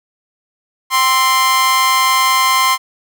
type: tone with amplitude modulation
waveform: sawtooth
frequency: 1046.5 Hz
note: C6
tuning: in tune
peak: -4 dBFS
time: 0.9-2.78 s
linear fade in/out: 50 ms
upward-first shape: sine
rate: 270 Hz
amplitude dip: 60%
effects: none